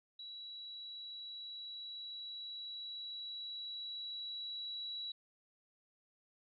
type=tone with level ramp; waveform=sine; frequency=3911 Hz; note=B7; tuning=18 cents flat; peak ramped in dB=-46 to -40 dBFS; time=0.19-5.12 s; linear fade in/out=5 ms; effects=none